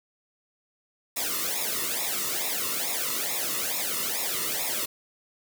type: noise with flanger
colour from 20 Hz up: white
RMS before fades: -29 dBFS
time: 1.16-4.86 s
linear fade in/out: 10 ms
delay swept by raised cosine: 0.65 to 1.29 ms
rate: 2.3 Hz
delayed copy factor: -0.95
effects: none